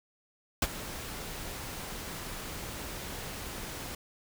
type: noise with ADSR envelope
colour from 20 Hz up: pink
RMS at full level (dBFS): -25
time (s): 0.62-3.95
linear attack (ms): 3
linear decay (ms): 40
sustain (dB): -15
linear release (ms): 4
effects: none